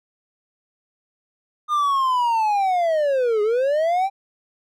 triangle linear two-way sweep, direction down then up, 1222 to 410 to 796 Hz, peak -15 dBFS, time 1.68-4.1 s, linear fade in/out 50 ms, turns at 3.42 s, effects none

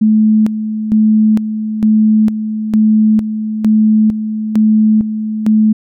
sine tone with tremolo, 216.2 Hz, A3, 30 cents flat, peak -6 dBFS, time 0.01-5.73 s, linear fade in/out 10 ms, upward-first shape square, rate 1.1 Hz, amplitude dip 65%, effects none

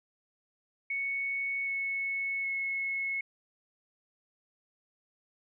sine tone with pitch steps, 2217 / 2202 / 2186 Hz, C#7 / C#7 / C#7, 0 / -12 / -25 cents, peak -30 dBFS, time 0.9-3.21 s, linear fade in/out 5 ms, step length 770 ms, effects none

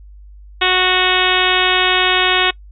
harmonic tone, 368.2 Hz, F#4, 8 cents flat, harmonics 1 / 2 / 3 / 4 / 5 / 6 / 7 / 8 / 9 / 10, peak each -21 / -21 / -21 / -21 / -21 / -21 / -21 / -21 / -21 / -21 dBFS, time 0.61-2.51 s, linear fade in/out 10 ms, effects noise-tail reverb RT60 0.1 s tail -23 dB re dry + added 50 Hz sine -36 dBFS peak until 2.71 s

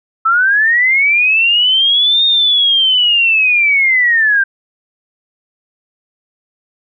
sine linear two-way sweep, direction up then down, 1299 to 3696 to 1563 Hz, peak -8 dBFS, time 0.25-4.44 s, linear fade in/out 10 ms, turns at 2.25 s, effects none

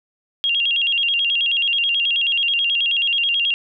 sine tone with vibrato, 3015 Hz, F#7, 32 cents sharp, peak -16 dBFS, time 0.44-3.54 s, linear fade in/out 0 ms, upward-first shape square, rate 9.3 Hz, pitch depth 140 cents each way, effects none

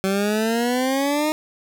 20% pulse exponential sweep, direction up, 190 to 311.1 Hz, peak -14 dBFS, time 0.04-1.32 s, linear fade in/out 0 ms, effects none

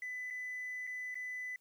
triangle tone with dropouts, 2000 Hz, B6, 21 cents sharp, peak -36 dBFS, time 0.02-1.56 s, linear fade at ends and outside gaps 2 ms, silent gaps 0.303-0.307 / 0.869-0.873 / 1.144-1.154 s, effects tanh soft clip ceiling -35 dBFS + white hiss -75 dBFS RMS until 1.6 s

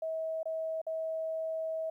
sine tone with dropouts, 643 Hz, E5, 43 cents flat, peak -32 dBFS, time 0.02-1.9 s, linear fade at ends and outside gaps 5 ms, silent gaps 0.431-0.455 / 0.816-0.866 s, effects 12-bit

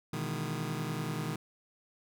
sawtooth chord, E major seventh, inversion second, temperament just, 123.61 / 154.51 / 164.81 / 206 Hz, B2 / D#3 / E3 / G#3, +2 / -12 / 0 / -14 cents, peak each -35 / -32 / -38 / -37 dBFS, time 0.13-1.36 s, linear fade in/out 5 ms, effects none

